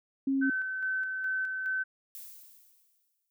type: tone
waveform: sine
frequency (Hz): 270.8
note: C#4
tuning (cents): -40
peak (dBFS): -25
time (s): 0.27-0.5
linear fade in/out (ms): 5
type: tone with tremolo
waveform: sine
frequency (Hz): 1529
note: G6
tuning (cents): -44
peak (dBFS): -28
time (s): 0.41-1.84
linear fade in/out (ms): 20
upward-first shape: square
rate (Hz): 2.4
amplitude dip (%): 35
type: noise with exponential decay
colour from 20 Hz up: violet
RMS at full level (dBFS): -43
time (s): 2.15-3.3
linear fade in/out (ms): 0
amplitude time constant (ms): 250
effects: none